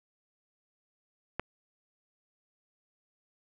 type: click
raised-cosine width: 0.5 ms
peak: -16 dBFS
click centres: 1.396 s
effects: none